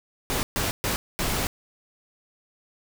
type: noise bursts at uneven times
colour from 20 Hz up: pink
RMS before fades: -26 dBFS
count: 4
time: 0.3-0.43 / 0.56-0.71 / 0.84-0.96 / 1.19-1.47 s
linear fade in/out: 0 ms
effects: none